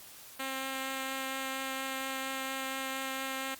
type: tone with vibrato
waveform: 5% pulse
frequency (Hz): 266.3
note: C4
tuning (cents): +31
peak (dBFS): -23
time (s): 0.39-3.55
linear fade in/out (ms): 10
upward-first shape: triangle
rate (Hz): 4.3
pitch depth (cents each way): 9
effects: white hiss -51 dBFS RMS until 3.59 s + Opus 48 kbps